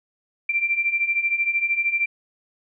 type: beating tone pair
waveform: sine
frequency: 2349 / 2362 Hz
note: D7 / D7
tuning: 0 / +9 cents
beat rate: 13 Hz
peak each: -25 / -21 dBFS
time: 0.49-2.06 s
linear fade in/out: 5 ms
effects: none